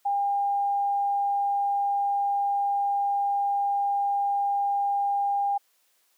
sine tone, 804 Hz, G5, 44 cents sharp, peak -22 dBFS, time 0.05-5.58 s, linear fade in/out 10 ms, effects white hiss -67 dBFS RMS until 6.17 s + high-pass 400 Hz 12 dB/octave

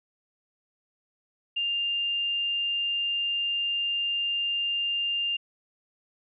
sine tone, 2800 Hz, F7, 4 cents sharp, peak -25 dBFS, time 1.56-5.37 s, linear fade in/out 10 ms, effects none

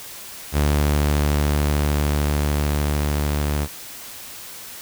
sawtooth tone with level ramp, 73.42 Hz, D2, in tune, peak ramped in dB -12 to -16 dBFS, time 0.52-3.68 s, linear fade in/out 50 ms, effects white hiss -37 dBFS RMS until 4.81 s

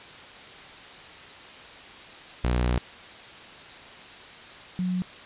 sawtooth / sine tone pair in turn, 61 / 182.21 Hz, B1 / F#3, -21 / -26 cents, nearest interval octave + perfect fifth, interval 1895 cents, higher second, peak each -18 / -24 dBFS, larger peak first, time 2.44-2.78 / 4.79-5.02 s, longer first, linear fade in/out 0 ms, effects white hiss -44 dBFS RMS until 5.25 s + resampled to 8000 Hz

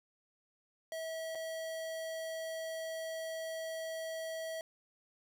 square tone with dropouts, 647 Hz, E5, 32 cents flat, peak -39 dBFS, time 0.92-4.61 s, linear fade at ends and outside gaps 1 ms, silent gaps 1.35-1.354 s, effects none

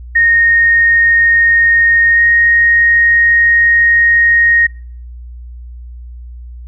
sine tone with pitch glide, 1853 to 1865.9 Hz, A#6 to A#6, -11 to +1 cents, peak -6 dBFS, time 0.15-4.67 s, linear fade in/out 10 ms, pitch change +12 cents, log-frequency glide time 2.13-2.21 s, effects noise-tail reverb RT60 0.5 s tail -26 dB re dry + added 60 Hz sine -27 dBFS peak until 6.67 s

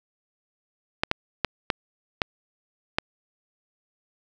clicks, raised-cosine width 0.3 ms, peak -5 dBFS, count 6, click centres 1.035 / 1.114 / 1.447 / 1.702 / 2.218 / 2.985 s, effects none

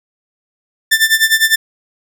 sawtooth tone with tremolo, 1777 Hz, A6, 17 cents sharp, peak -3 dBFS, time 0.91-1.56 s, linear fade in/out 10 ms, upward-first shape sine, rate 9.9 Hz, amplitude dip 85%, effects none

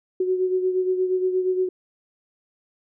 sine beating tone pair, 369.3 / 377.8 Hz, F#4 / F#4, -3 / +36 cents, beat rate 8.5 Hz, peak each -20 / -28 dBFS, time 0.2-1.69 s, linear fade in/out 5 ms, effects none

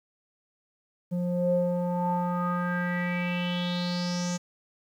square tone with low-pass filter sweep, 176.8 Hz, F3, 22 cents sharp, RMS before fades -28 dBFS, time 1.11-4.38 s, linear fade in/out 20 ms, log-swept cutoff 370 to 6700 Hz, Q 6.1, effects 10-bit

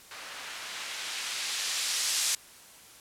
violet noise with low-pass filter sweep, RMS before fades -33 dBFS, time 0.11-2.35 s, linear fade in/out 2 ms, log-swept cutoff 1400 to 6200 Hz, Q 0.7, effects white hiss -52 dBFS RMS until 3 s + low-pass 12000 Hz 12 dB/octave

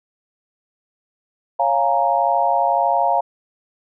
sine chord, Bb minor seventh, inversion first, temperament equal, 554.4 / 698.5 / 830.6 / 932.3 Hz, Db5 / F5 / Ab5 / Bb5, 0 / 0 / 0 / 0 cents, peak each -23 / -18 / -21 / -20 dBFS, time 1.59-3.21 s, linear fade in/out 10 ms, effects none

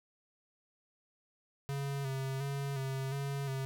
square tone with vibrato, 136.7 Hz, C#3, 24 cents flat, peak -35 dBFS, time 1.69-3.65 s, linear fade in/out 0 ms, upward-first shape square, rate 1.4 Hz, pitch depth 35 cents each way, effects none

